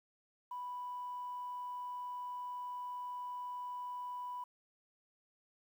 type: tone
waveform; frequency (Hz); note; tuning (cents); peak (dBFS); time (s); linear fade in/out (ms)
sine; 987.8; B5; 0; -39; 0.51-4.44; 5
effects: tanh soft clip ceiling -36 dBFS + 11-bit